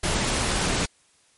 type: noise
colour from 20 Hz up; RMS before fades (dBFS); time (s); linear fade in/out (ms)
pink; -24; 0.03-0.86; 10
effects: white hiss -61 dBFS RMS until 1.37 s + MP3 48 kbps